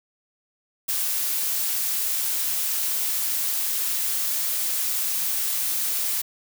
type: noise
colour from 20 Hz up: blue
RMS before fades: -25 dBFS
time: 0.88-6.22 s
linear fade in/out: 10 ms
effects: none